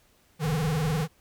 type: tone with vibrato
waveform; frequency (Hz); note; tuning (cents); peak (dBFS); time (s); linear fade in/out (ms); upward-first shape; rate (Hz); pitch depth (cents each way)
square; 155.56; D#3; 0; -25; 0.39-1.08; 50; triangle; 20; 180
type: low-pass noise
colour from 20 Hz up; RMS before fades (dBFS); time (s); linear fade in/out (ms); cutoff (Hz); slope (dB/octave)
pink; -38; 0.44-1.03; 5; 270; 96
effects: pink hiss -63 dBFS RMS until 1.2 s